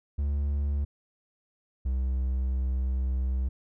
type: tone pair in turn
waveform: triangle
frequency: 71.4 / 64.44 Hz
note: D2 / C2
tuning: -48 / -26 cents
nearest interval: major second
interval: 178 cents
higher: first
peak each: -23 / -23 dBFS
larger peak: neither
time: 0.18-0.85 / 1.85-3.49 s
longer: second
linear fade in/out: 10 ms
effects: none